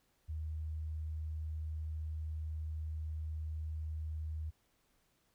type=tone; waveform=sine; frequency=78.1 Hz; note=D#2; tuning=7 cents sharp; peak=-37 dBFS; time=0.28-4.51 s; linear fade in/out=20 ms; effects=pink hiss -75 dBFS RMS until 5.34 s